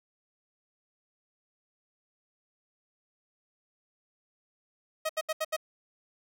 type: tone bursts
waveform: sawtooth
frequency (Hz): 630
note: D#5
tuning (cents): +21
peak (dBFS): -24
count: 5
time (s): 5.05-5.566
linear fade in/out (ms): 10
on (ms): 44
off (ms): 74
effects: none